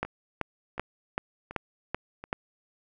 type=two click trains; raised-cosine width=0.5 ms; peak=-24 / -13 dBFS; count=4 / 7; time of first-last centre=0.05-2.24 / 0.03-2.329 s; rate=1.37 / 2.61 Hz; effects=none